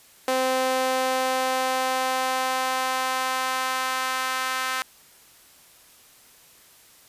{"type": "tone with high-pass filter sweep", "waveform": "sawtooth", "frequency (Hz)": 259.2, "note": "C4", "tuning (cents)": -16, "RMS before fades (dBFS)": -25, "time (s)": [0.28, 4.82], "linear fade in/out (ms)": 0, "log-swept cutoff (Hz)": [520, 1300], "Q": 1.6, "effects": ["white hiss -53 dBFS RMS until 7.08 s", "resampled to 32000 Hz"]}